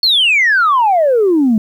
sine exponential sweep, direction down, 4443 to 207.7 Hz, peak -7 dBFS, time 0.03-1.58 s, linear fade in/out 2 ms, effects tanh soft clip ceiling -5 dBFS + 8-bit

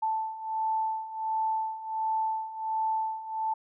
sine beating tone pair, 880 / 881.4 Hz, A5 / A5, 0 / +3 cents, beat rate 1.4 Hz, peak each -33 / -29 dBFS, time 0.02-3.54 s, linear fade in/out 10 ms, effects none

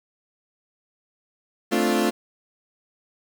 30% pulse chord, D minor seventh, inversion second, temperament equal, 220 / 261.6 / 293.7 / 349.2 Hz, A3 / C4 / D4 / F4, 0 / 0 / 0 / 0 cents, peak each -21 / -24 / -25 / -21 dBFS, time 1.71-2.11 s, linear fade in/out 20 ms, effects 8-bit

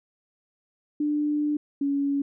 sine tone pair in turn, 296.8 / 281 Hz, D4 / C#4, +18 / +24 cents, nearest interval minor second, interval 94 cents, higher first, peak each -22 dBFS, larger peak neither, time 1-1.57 / 1.81-2.22 s, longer first, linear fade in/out 5 ms, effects none

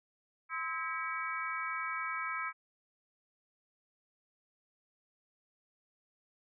harmonic tone with a mistuned harmonic, 323.6 Hz, E4, 32 cents flat, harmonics 3 / 4 / 5 / 6 / 7, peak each -42 / -38 / -42 / -46 / -40 dBFS, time 0.49-2.53 s, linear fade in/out 50 ms, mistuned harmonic 3, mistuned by +110 cents, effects none

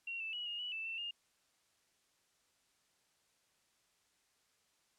sine tone with pitch steps, 2741 / 2644 / 2920 / 2850 / 2946 / 2646 / 2682 / 2828 Hz, F7 / E7 / F#7 / F7 / F#7 / E7 / E7 / F7, -33 / +5 / -24 / +34 / -8 / +6 / +29 / +21 cents, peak -39 dBFS, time 0.07-1.11 s, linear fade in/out 5 ms, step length 130 ms, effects white hiss -75 dBFS RMS until 4.98 s + low-pass 9000 Hz 12 dB/octave

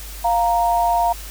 sine tone pair together, 698.4 / 932.3 Hz, F5 / A#5, 0 / 0 cents, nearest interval perfect fourth, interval 500 cents, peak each -17 / -18 dBFS, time 0.24-1.13 s, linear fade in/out 10 ms, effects added 50 Hz sine -33 dBFS peak until 1.3 s + white hiss -37 dBFS RMS until 1.3 s

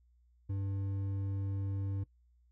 sine tone with hard clipping, 98 Hz, G2, in tune, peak -35 dBFS, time 0.49-2.04 s, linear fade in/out 10 ms, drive 7 dB, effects noise-tail reverb RT60 0.1 s tail -19 dB re dry + added 60 Hz sine -64 dBFS peak until 2.51 s

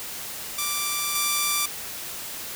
5% pulse tone with level steps, 1174.7 Hz, D6, in tune, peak -13 / -10 dBFS, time 0.58-1.66 s, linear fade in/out 5 ms, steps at 1.15 s, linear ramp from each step 5 ms, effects white hiss -35 dBFS RMS until 2.55 s

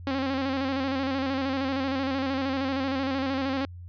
sawtooth tone with vibrato, 268.5 Hz, C4, 45 cents sharp, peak -22 dBFS, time 0.07-3.65 s, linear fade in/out 0 ms, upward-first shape square, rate 13 Hz, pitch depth 44 cents each way, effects added 88 Hz sine -39 dBFS peak until 3.88 s + resampled to 11025 Hz

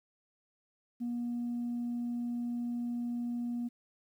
sine tone, 239.6 Hz, A#3, 48 cents sharp, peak -31 dBFS, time 1-3.69 s, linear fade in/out 20 ms, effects tanh soft clip ceiling -30 dBFS + 11-bit

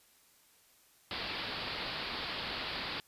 white low-pass noise, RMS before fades -39 dBFS, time 1.11-3 s, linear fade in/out 0 ms, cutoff 4800 Hz, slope 96 dB/octave, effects white hiss -65 dBFS RMS until 3.07 s + resampled to 32000 Hz

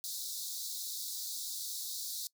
pink high-pass noise, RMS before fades -40 dBFS, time 0.04-2.27 s, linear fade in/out 0 ms, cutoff 3700 Hz, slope 96 dB/octave, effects noise-tail reverb RT60 0.1 s tail -22 dB re dry

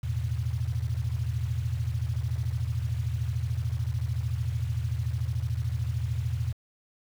sine chord, E suspended fourth, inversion none, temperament equal, 82.41 / 110 / 123.47 Hz, E2 / A2 / B2, 0 / 0 / 0 cents, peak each -31 dBFS, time 0.03-6.53 s, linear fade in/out 10 ms, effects 8-bit

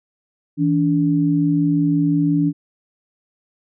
sine tone pair together, 162.45 / 288.2 Hz, E3 / D4, -25 / -33 cents, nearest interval minor seventh, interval 992 cents, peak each -18 / -16 dBFS, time 0.57-2.53 s, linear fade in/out 50 ms, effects none

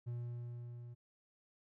triangle tone with level ramp, 120 Hz, B2, 49 cents flat, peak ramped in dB -36 to -46 dBFS, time 0.06-0.95 s, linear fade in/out 20 ms, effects none

